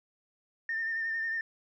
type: tone with vibrato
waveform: sine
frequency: 1810 Hz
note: A6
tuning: 48 cents sharp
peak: -29 dBFS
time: 0.69-1.41 s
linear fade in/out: 2 ms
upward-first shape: sine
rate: 11 Hz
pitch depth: 30 cents each way
effects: tanh soft clip ceiling -25 dBFS